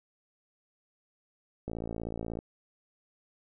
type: click train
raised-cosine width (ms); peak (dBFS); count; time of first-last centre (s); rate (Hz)
2; -23; 41; 1.68-2.389; 56.4
effects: none